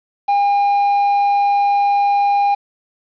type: tone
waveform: triangle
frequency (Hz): 808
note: G#5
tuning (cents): -48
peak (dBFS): -10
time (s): 0.28-2.55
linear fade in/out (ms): 10
effects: resampled to 11025 Hz + 7-bit